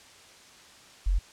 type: tone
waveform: sine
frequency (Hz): 45.07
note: F#1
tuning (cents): -45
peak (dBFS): -21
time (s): 1.06-1.19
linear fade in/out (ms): 10
effects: white hiss -52 dBFS RMS until 1.32 s + low-pass 7000 Hz 12 dB/octave